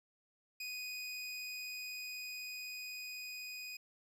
25% pulse tone with level ramp, 2489 Hz, D#7, in tune, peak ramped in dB -37 to -40 dBFS, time 0.6-3.77 s, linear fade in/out 5 ms, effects none

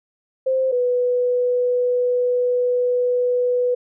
sine tone pair in turn, 523.3 / 493.7 Hz, C5 / B4, 0 / -1 cents, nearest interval minor second, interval 101 cents, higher first, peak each -16 dBFS, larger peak neither, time 0.46-0.72 / 0.72-3.75 s, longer second, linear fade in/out 10 ms, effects none

